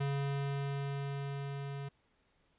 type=tone with level ramp; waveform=square; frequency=139.8 Hz; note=C#3; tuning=15 cents sharp; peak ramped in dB=-32 to -40 dBFS; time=0-1.89 s; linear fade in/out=10 ms; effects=pink hiss -73 dBFS RMS until 2.58 s + resampled to 8000 Hz